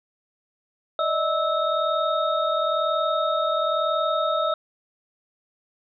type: tone cluster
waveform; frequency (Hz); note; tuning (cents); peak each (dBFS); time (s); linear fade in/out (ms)
sine; 598 / 639 / 1307 / 3704; D5 / D#5 / E6 / A#7; +31 / +46 / -15 / -12; -27 / -25 / -24 / -32; 0.99-4.54; 2
effects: none